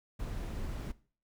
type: noise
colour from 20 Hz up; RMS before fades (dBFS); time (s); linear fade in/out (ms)
brown; -38; 0.19-0.92; 10
effects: noise-tail reverb RT60 0.4 s tail -18 dB re dry